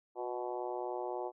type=harmonic tone with a mistuned harmonic; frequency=123.5 Hz; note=B2; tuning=in tune; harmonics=3 / 4 / 5 / 6 / 7 / 8 / 9; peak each=-40 / -43 / -43 / -43 / -43 / -50 / -55 dBFS; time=0.15-1.32 s; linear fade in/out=50 ms; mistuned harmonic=3; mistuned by=-29 cents; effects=none